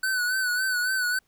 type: tone with vibrato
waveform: square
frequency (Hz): 1500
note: F#6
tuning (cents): +23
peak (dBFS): -24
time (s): 0.03-1.19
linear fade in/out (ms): 5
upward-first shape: sine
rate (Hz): 3.6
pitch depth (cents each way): 52
effects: pink hiss -68 dBFS RMS until 1.27 s